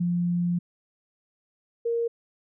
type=tone pair in turn; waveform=sine; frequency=174.61 / 466.2 Hz; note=F3 / A#4; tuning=0 / 0 cents; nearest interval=octave + perfect fourth; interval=1700 cents; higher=second; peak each=-22 / -23 dBFS; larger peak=first; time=0-0.59 / 1.85-2.08 s; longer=first; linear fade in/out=10 ms; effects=none